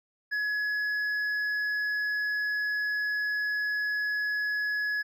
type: tone with hard clipping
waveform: sine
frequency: 1690 Hz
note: G#6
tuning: 30 cents sharp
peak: -28 dBFS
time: 0.31-5.03 s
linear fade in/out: 20 ms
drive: 4 dB
effects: none